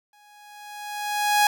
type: tone with exponential growth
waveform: sawtooth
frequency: 830.6 Hz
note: G#5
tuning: in tune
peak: -11 dBFS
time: 0.13-1.47 s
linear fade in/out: 2 ms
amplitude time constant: 290 ms
effects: none